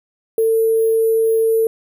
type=tone with sample-and-hold; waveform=sine; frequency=447.9 Hz; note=A4; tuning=31 cents sharp; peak=-12 dBFS; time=0.38-1.67 s; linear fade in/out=2 ms; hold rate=11025 Hz; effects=none